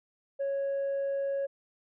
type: tone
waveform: sine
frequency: 553 Hz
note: C#5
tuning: 4 cents flat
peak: -26 dBFS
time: 0.39-1.47 s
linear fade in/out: 20 ms
effects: tanh soft clip ceiling -27 dBFS